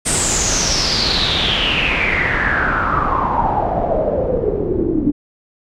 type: noise with low-pass filter sweep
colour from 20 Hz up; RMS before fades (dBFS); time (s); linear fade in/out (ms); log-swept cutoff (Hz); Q
pink; -17; 0.05-5.12; 20; 8700 to 290; 7.7
effects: none